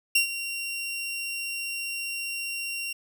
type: tone with ADSR envelope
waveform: sawtooth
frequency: 2755 Hz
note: F7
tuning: 24 cents flat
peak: -14 dBFS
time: 0.15-2.93 s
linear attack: 6 ms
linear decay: 110 ms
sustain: -13 dB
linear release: 7 ms
effects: none